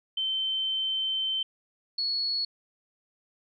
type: tone pair in turn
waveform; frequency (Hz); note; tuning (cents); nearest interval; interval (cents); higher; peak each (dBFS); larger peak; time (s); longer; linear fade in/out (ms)
sine; 3092 / 4373; G7 / C#8; -24 / -24; tritone; 600; second; -26; neither; 0.17-1.43 / 1.98-2.45; first; 5
effects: none